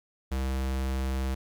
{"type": "tone", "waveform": "square", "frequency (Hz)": 65.9, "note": "C2", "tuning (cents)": 13, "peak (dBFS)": -28, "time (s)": [0.31, 1.35], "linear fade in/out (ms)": 10, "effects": ["11-bit"]}